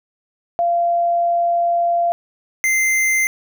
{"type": "tone pair in turn", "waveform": ["sine", "square"], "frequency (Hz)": [689, 2081], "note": ["F5", "C7"], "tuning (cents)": [-24, -10], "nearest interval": "octave + perfect fifth", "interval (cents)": 1914, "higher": "second", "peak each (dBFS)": [-14, -15], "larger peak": "first", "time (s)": [[0.59, 2.12], [2.64, 3.27]], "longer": "first", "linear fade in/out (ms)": 0, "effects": []}